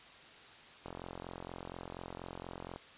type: click train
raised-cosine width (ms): 1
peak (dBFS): -29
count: 85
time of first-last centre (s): 0.86-2.76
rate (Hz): 44.2
effects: white hiss -55 dBFS RMS until 2.97 s + resampled to 8000 Hz